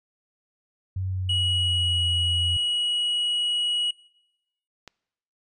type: tone with pitch glide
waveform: sine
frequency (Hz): 94 to 86.2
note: F#2 to F2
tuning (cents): +28 to -22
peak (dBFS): -25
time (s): 0.96-2.57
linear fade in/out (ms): 5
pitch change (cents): -150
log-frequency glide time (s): 1.08-2.08
type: tone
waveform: triangle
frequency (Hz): 2912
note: F#7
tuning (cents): -28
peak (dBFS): -21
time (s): 1.29-3.91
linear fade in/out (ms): 5
type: click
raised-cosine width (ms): 0.2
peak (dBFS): -23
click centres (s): 4.877
effects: noise-tail reverb RT60 0.9 s tail -24 dB re dry + resampled to 24000 Hz